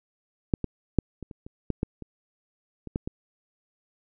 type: clicks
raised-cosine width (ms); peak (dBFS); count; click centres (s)
3; -8 / -15 / -6 / -24 / -28 / -28 / -13 / -12 / -25 / -24 / -14 / -18; 12; 0.538 / 0.643 / 0.987 / 1.227 / 1.312 / 1.465 / 1.703 / 1.831 / 2.023 / 2.873 / 2.959 / 3.075
effects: none